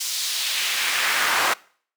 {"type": "noise with high-pass filter sweep", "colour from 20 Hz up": "brown", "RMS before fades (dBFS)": -23, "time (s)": [0, 1.54], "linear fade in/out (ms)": 10, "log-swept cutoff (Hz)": [5500, 1100], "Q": 1.3, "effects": ["noise-tail reverb RT60 0.5 s tail -23 dB re dry"]}